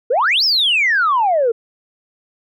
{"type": "exponential two-way sweep", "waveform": "sine", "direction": "up then down", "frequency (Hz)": [440, 5500, 440], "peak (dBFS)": -11, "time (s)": [0.1, 1.52], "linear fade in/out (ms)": 10, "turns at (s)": 0.44, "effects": ["tanh soft clip ceiling -8 dBFS"]}